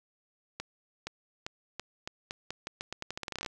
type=accelerating click train; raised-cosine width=0.2 ms; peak=-19 dBFS; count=22; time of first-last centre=0.6-3.462 s; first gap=470 ms; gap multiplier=0.84; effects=none